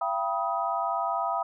sine tone cluster, 678 / 778 / 974 / 1258 Hz, E5 / G5 / B5 / D#6, +49 / -13 / -24 / +19 cents, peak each -31 dBFS, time 0.01-1.43 s, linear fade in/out 5 ms, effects none

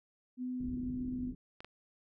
sine tone with vibrato, 250.8 Hz, B3, 27 cents sharp, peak -35 dBFS, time 0.37-1.34 s, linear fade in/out 50 ms, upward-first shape triangle, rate 1.8 Hz, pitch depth 10 cents each way
pink low-pass noise, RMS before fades -45 dBFS, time 0.6-1.35 s, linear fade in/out 5 ms, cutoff 340 Hz, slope 48 dB/octave
clicks, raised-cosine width 0.3 ms, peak -31 dBFS, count 2, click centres 1.605 / 1.646 s
effects none

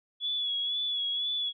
sine tone with vibrato, 3392 Hz, G#7, 36 cents sharp, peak -28 dBFS, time 0.2-1.53 s, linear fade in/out 50 ms, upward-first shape sine, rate 2 Hz, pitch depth 40 cents each way, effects none

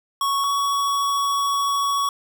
square tone pair in turn, 1108.7 / 1121.6 Hz, C#6 / C#6, 0 / +20 cents, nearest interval unison, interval 20 cents, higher second, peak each -20 dBFS, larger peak neither, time 0.21-0.44 / 0.44-2.09 s, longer second, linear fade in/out 2 ms, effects none

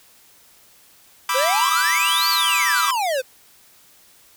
sawtooth chord, E minor seventh, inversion second, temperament equal with one note detuned, 987.8 / 1174.7 / 1318.5 / 1596.3 Hz, B5 / D6 / E6 / G6, 0 / 0 / 0 / +31 cents, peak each -20 / -19 / -23 / -25 dBFS, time 1.29-2.91 s, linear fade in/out 2 ms
square exponential two-way sweep, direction up then down, 493.9 to 4800 to 493.9 Hz, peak -20 dBFS, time 1.34-3.22 s, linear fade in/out 20 ms, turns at 2.29 s
effects white hiss -52 dBFS RMS until 4.36 s

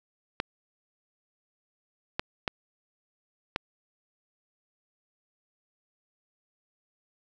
clicks, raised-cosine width 0.3 ms, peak -11 dBFS, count 4, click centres 0.401 / 2.195 / 2.478 / 3.561 s, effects none

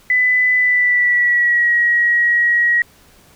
sine tone with pitch glide, 2000 to 1902 Hz, B6 to A#6, +21 to +34 cents, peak -11 dBFS, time 0.1-2.82 s, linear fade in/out 2 ms, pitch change -87 cents, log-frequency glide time 0.57-1.72 s, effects pink hiss -49 dBFS RMS until 3.35 s

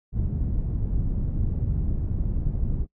pink low-pass noise, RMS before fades -25 dBFS, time 0.12-2.87 s, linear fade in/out 50 ms, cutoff 140 Hz, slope 12 dB/octave, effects noise-tail reverb RT60 0.1 s tail -24 dB re dry

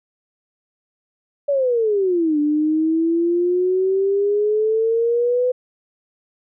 sine exponential two-way sweep, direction down then up, 580 to 293.9 to 505 Hz, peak -15 dBFS, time 1.48-5.52 s, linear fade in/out 10 ms, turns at 2.39 s, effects none

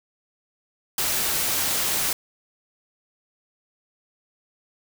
white noise, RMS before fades -24 dBFS, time 0.98-2.13 s, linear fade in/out 2 ms, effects none

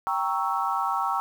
sine chord, G diminished seventh, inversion none, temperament equal, 784 / 932.3 / 1108.7 / 1318.5 Hz, G5 / Bb5 / Db6 / Fb6, 0 / 0 / 0 / 0 cents, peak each -29 dBFS, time 0.07-1.2 s, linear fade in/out 0 ms, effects 8-bit

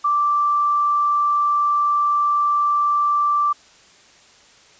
sine tone, 1172 Hz, D6, 4 cents flat, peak -15 dBFS, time 0.04-3.53 s, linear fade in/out 10 ms, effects white hiss -50 dBFS RMS until 4.79 s + resampled to 16000 Hz

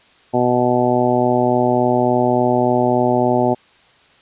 harmonic tone, 123.47 Hz, B2, in tune, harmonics 1 / 2 / 3 / 4 / 5 / 6 / 7, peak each -24 / -19 / -19 / -24 / -19 / -21 / -22 dBFS, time 0.33-3.55 s, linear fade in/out 20 ms, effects white hiss -51 dBFS RMS until 4.21 s + resampled to 8000 Hz

